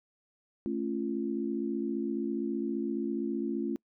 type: chord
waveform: sine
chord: A augmented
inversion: none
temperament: just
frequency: 220 / 275 / 343.8 Hz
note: A3 / C#4 / E#4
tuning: 0 / -14 / -27 cents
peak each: -34 dBFS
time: 0.66-3.76 s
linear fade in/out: 0 ms
effects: noise-tail reverb RT60 0.1 s tail -26 dB re dry